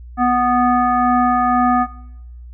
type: tone with frequency modulation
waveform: sine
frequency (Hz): 740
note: F#5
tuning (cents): 0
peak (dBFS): -12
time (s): 0.17-1.87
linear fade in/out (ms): 50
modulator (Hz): 494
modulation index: 1.2
effects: noise-tail reverb RT60 0.8 s tail -18 dB re dry + added 60 Hz sine -33 dBFS peak until 2.53 s